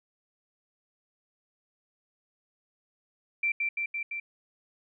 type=tone with echo; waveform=sine; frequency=2349 Hz; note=D7; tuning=in tune; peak=-24 dBFS; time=3.43-3.52 s; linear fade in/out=5 ms; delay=170 ms; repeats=4; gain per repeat=-2 dB; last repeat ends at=4.2 s; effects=none